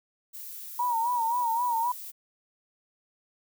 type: noise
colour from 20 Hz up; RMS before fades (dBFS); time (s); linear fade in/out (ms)
violet; -41; 0.33-2.12; 20
type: tone with vibrato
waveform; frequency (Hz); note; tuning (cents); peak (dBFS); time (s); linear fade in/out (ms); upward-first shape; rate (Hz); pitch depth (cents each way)
sine; 944; A#5; +22; -24; 0.79-1.92; 5; sine; 3.8; 81
effects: none